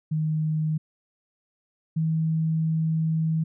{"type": "tone pair in turn", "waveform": "sine", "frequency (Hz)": [155.9, 160.1], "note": ["D#3", "D#3"], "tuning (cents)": [4, 50], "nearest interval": "unison", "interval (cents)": 46, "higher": "second", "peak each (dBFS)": [-22, -21], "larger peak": "second", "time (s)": [[0.11, 0.78], [1.96, 3.44]], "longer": "second", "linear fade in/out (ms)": 10, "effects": []}